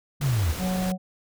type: linear sweep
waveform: sine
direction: down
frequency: 152 to 65.9 Hz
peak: -20 dBFS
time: 0.2-0.55 s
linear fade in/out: 50 ms
type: noise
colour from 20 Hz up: pink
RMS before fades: -34 dBFS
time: 0.21-0.92 s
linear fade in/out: 2 ms
type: harmonic tone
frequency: 185 Hz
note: F#3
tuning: in tune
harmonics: 1 / 3 / 4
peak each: -24 / -34 / -36 dBFS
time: 0.58-0.98 s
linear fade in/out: 50 ms
effects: none